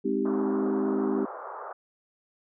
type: chord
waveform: sine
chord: Ab major seventh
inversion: none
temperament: equal with one note detuned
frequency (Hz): 207.7 / 261.6 / 314.7 / 392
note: Ab3 / C4 / Eb4 / G4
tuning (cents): 0 / 0 / +20 / 0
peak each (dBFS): -31 / -29 / -31 / -28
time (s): 0.04-1.26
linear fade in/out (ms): 20
type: band-pass noise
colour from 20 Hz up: white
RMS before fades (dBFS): -39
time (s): 0.25-1.73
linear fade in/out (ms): 5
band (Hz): 420 to 1300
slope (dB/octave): 48
effects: none